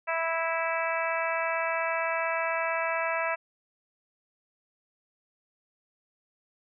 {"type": "harmonic tone", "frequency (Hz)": 328.7, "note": "E4", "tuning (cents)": -5, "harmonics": [2, 3, 4, 5, 6, 7, 8], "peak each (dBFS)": [-31, -33, -34, -35, -36, -36, -37], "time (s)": [0.07, 3.36], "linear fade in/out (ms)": 20, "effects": []}